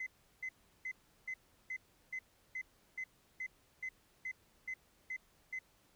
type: tone bursts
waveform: sine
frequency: 2044 Hz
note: C7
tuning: 41 cents flat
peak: -37 dBFS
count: 14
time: 0-5.59 s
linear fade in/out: 5 ms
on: 65 ms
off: 360 ms
effects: tanh soft clip ceiling -35 dBFS + pink hiss -70 dBFS RMS until 5.95 s